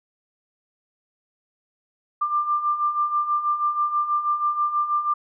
sine beating tone pair, 1185 / 1191.2 Hz, D6 / D6, +15 / +24 cents, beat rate 6.2 Hz, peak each -27 / -21 dBFS, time 2.21-5.14 s, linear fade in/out 10 ms, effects none

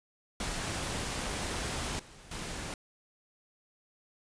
pink noise with level steps, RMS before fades -35 / -53 / -39 dBFS, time 0.4-2.74 s, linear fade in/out 2 ms, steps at 1.99 / 2.31 s, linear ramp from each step 5 ms, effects resampled to 22050 Hz

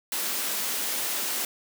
white high-pass noise, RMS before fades -29 dBFS, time 0.12-1.45 s, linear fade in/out 2 ms, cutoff 190 Hz, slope 48 dB/octave, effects none

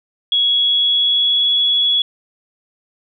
sine tone with pitch glide, 3341 to 3372 Hz, G#7 to G#7, +10 to +26 cents, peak -12 dBFS, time 0.32-2.02 s, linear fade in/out 2 ms, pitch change +16 cents, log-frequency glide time 0.42-1.51 s, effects none

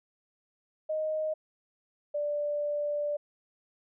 sine tone pair in turn, 622.3 / 587.4 Hz, D#5 / D5, 0 / 0 cents, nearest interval minor second, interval 100 cents, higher first, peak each -28 dBFS, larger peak neither, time 0.89-1.34 / 2.14-3.17 s, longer second, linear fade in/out 10 ms, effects none

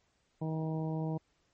harmonic tone, 158.7 Hz, D#3, 35 cents sharp, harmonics 1 / 2 / 3 / 4 / 5 / 6, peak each -33 / -39 / -43 / -45 / -47 / -49 dBFS, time 0.41-1.18 s, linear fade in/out 10 ms, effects pink hiss -74 dBFS RMS until 1.53 s + MP3 32 kbps

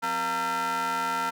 40% pulse ring-modulated tone, 220 Hz, A3, in tune, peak -22 dBFS, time 0.02-1.31 s, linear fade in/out 20 ms, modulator 1140 Hz, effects none

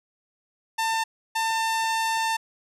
sawtooth tone bursts at uneven times, 897 Hz, A5, 33 cents sharp, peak -19 dBFS, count 2, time 0.78-1.04 / 1.35-2.37 s, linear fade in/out 10 ms, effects low-pass 11000 Hz 12 dB/octave

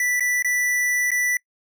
square tone with dropouts, 1973 Hz, B6, 2 cents flat, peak -20 dBFS, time 0-1.37 s, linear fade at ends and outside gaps 2 ms, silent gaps 0.197-0.206 / 0.424-0.446 / 1.106-1.116 s, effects noise-tail reverb RT60 0.1 s tail -25 dB re dry

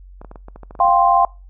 clicks, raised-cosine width 1 ms, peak -23 dBFS, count 12, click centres 0.215 / 0.247 / 0.314 / 0.358 / 0.484 / 0.56 / 0.633 / 0.709 / 0.752 / 0.792 / 0.852 / 0.885 s
sine chord, F suspended second, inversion none, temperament just, 698.5 / 785.8 / 1047.7 Hz, F5 / G5 / C6, 0 / +4 / +2 cents, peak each -15 dBFS, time 0.8-1.25 s, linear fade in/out 2 ms
effects noise-tail reverb RT60 0.3 s tail -24 dB re dry + added 46 Hz sine -38 dBFS peak until 1.49 s

